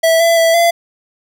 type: tone with pitch steps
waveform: square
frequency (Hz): 655 / 670 / 660 / 681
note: E5 / E5 / E5 / F5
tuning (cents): -11 / +28 / +2 / -44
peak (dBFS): -9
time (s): 0.03-0.71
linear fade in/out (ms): 10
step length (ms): 170
effects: none